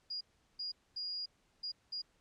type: tone bursts at uneven times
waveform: sine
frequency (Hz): 4859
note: D#8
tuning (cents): -42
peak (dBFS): -37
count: 5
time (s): 0.1-0.21 / 0.59-0.72 / 0.96-1.26 / 1.63-1.72 / 1.92-2.02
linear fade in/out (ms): 10
effects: pink hiss -73 dBFS RMS until 2.2 s + low-pass 8000 Hz 12 dB/octave